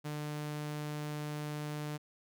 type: tone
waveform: sawtooth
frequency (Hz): 149.5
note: D3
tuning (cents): +31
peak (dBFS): -33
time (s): 0.04-1.98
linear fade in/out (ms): 20
effects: none